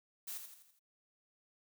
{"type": "noise with echo", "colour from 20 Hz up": "blue", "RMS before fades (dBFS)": -43, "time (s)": [0.27, 0.38], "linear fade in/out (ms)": 10, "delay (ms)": 83, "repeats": 5, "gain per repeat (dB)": -6, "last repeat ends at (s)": 0.795, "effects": []}